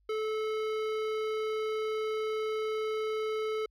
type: tone with hard clipping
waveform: sine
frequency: 434.4 Hz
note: A4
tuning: 22 cents flat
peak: -32 dBFS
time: 0.09-3.66 s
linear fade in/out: 5 ms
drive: 15 dB
effects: added 50 Hz sine -66 dBFS peak until 3.7 s